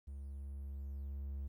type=tone with level ramp; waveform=triangle; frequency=69.3 Hz; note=C#2; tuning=in tune; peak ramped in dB=-42 to -37 dBFS; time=0.07-1.48 s; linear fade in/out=10 ms; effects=13-bit